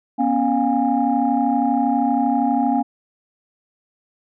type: tone cluster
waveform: sine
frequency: 242.7 / 275.3 / 709 / 818 Hz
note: B3 / C#4 / F5 / G#5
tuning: -30 / -12 / +26 / -26 cents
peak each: -20 / -20 / -23 / -21 dBFS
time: 0.18-2.83 s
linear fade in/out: 20 ms
effects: tanh soft clip ceiling -6 dBFS